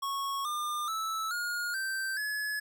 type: tone with pitch steps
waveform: square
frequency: 1103 / 1202.8 / 1311.7 / 1430.4 / 1559.9 / 1701.1 Hz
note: C#6 / D6 / E6 / F6 / G6 / G#6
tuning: -9 / +41 / -9 / +41 / -9 / +41 cents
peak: -32 dBFS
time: 0.02-2.6 s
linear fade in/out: 10 ms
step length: 430 ms
effects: none